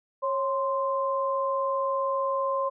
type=tone pair together; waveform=sine; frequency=547 / 1043.7 Hz; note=C#5 / C6; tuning=-23 / -5 cents; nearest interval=major seventh; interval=1118 cents; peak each=-27 dBFS; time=0.22-2.7 s; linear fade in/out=20 ms; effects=none